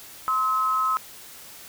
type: tone pair together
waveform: sine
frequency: 1043 / 1283.6 Hz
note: C6 / E6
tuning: -6 / -46 cents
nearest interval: major third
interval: 360 cents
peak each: -27 / -21 dBFS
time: 0.28-0.97 s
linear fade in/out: 0 ms
effects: white hiss -44 dBFS RMS until 1.68 s